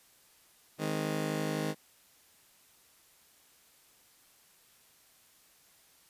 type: chord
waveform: 20% pulse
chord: Ab major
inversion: second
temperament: just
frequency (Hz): 155.74 / 207.7 / 259.6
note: Eb3 / Ab3 / C4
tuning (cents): +2 / 0 / -13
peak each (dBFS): -29 / -32 / -33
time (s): 0.78-1.75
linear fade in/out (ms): 50
effects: white hiss -63 dBFS RMS until 6.09 s + resampled to 32000 Hz